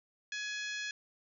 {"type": "harmonic tone with a mistuned harmonic", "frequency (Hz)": 840, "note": "G#5", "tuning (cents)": 19, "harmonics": [2, 3, 4, 5, 6, 7, 8], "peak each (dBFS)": [-39, -43, -45, -47, -49, -50, -51], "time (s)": [0.32, 0.91], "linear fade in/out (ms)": 2, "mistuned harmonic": 6, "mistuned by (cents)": 21, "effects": []}